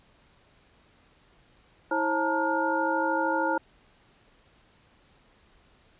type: tone cluster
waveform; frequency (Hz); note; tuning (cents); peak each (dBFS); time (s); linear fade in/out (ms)
sine; 325.2 / 537 / 875 / 928 / 1423; E4 / C5 / A5 / A#5 / F6; -23 / +45 / -10 / -8 / +32; -30; 1.91-3.58; 5
effects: pink hiss -61 dBFS RMS until 5.99 s + resampled to 8000 Hz